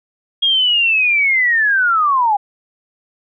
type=linear sweep; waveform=sine; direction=down; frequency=3282 to 791 Hz; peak=-11 dBFS; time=0.42-2.37 s; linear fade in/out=10 ms; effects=none